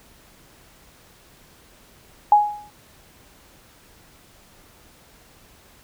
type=tone with exponential decay; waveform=sine; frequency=833 Hz; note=G#5; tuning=5 cents sharp; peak=-7 dBFS; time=2.32-2.7 s; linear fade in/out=2 ms; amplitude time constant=81 ms; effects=pink hiss -52 dBFS RMS until 5.83 s